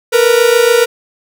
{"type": "tone pair together", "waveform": "45% pulse", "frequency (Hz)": [460.2, 487.2], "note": ["A#4", "B4"], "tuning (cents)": [-22, -24], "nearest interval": "minor second", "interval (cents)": 98, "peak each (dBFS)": -10, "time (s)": [0.12, 0.86], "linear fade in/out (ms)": 20, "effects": []}